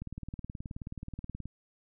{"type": "click train", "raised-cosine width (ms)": 5, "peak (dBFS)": -27, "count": 28, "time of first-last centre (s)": [0.02, 1.456], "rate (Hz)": 18.8, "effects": []}